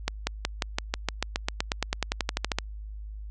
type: accelerating click train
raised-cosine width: 0.2 ms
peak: -8 dBFS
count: 22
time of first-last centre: 0.08-2.586 s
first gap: 190 ms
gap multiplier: 0.95
effects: added 52 Hz sine -36 dBFS peak until 3.3 s + resampled to 24000 Hz